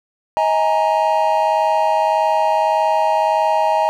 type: chord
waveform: triangle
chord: D# suspended fourth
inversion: none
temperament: equal with one note detuned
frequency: 633.1 / 830.6 / 932.3 Hz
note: D#5 / G#5 / A#5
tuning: +30 / 0 / 0 cents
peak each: -16 dBFS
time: 0.37-3.89 s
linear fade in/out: 0 ms
effects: none